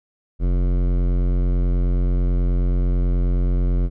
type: tone with hard clipping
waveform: sine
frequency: 44.65 Hz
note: F1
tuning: 39 cents sharp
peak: -18 dBFS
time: 0.39-3.9 s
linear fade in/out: 50 ms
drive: 16 dB
effects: none